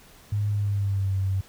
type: tone with pitch glide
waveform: sine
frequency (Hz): 103.5 to 96.01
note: G#2 to G2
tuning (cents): -5 to -35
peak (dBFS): -22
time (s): 0.32-1.41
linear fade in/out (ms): 5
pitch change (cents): -130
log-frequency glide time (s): 0.51-1.15
effects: pink hiss -52 dBFS RMS until 1.48 s